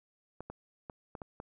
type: clicks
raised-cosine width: 1 ms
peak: -28 dBFS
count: 6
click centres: 0.406 / 0.5 / 0.898 / 1.152 / 1.218 / 1.401 s
effects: none